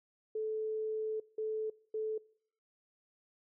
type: tone bursts at uneven times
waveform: sine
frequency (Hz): 435.5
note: A4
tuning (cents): -18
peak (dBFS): -33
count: 3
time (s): 0.35-1.2 / 1.38-1.7 / 1.94-2.18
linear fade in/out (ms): 5
effects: noise-tail reverb RT60 0.6 s tail -23 dB re dry